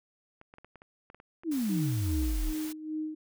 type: clicks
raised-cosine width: 0.5 ms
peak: -35 dBFS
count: 10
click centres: 0.414 / 0.539 / 0.584 / 0.646 / 0.757 / 0.819 / 1.101 / 1.146 / 1.201 / 1.435 s
type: exponential sweep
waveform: sine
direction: down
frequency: 349.2 to 32.77 Hz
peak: -27 dBFS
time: 1.44-2.54 s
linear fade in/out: 50 ms
type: noise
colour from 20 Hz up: white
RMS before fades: -44 dBFS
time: 1.51-2.73 s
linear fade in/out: 10 ms
type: tone with tremolo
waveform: sine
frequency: 310.3 Hz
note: D#4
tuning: 5 cents flat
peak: -30 dBFS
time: 1.69-3.15 s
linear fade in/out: 10 ms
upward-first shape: sine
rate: 2.5 Hz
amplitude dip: 70%
effects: none